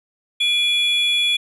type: tone pair together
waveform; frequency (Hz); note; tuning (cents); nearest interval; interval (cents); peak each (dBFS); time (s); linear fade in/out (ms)
triangle; 2400 / 3394; D7 / G#7; +37 / +37; tritone; 600; -19 / -15; 0.4-1.37; 10
effects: tanh soft clip ceiling -7 dBFS + resampled to 32000 Hz